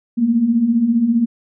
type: beating tone pair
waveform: sine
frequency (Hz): 220.2 / 235.2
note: A3 / A#3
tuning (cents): +2 / +16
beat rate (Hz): 15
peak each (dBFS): -20 / -13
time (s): 0.17-1.26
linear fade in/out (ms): 20
effects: none